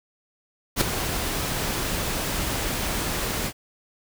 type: noise with ADSR envelope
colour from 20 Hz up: pink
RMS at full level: -18 dBFS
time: 0.76-3.53 s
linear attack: 53 ms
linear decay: 5 ms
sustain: -9 dB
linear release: 65 ms
effects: none